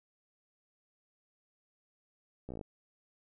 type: slowing click train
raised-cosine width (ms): 2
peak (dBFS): -29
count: 8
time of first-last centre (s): 2.49-2.612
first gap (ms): 15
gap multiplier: 1.05
effects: none